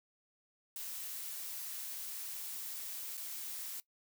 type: noise with dropouts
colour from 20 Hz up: blue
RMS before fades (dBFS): -43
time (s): 0.76-3.8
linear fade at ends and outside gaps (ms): 1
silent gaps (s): 3.171-3.176
effects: noise-tail reverb RT60 0.1 s tail -19 dB re dry